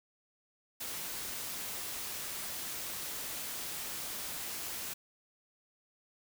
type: noise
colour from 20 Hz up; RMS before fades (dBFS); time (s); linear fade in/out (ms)
white; -40; 0.8-4.94; 10
effects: none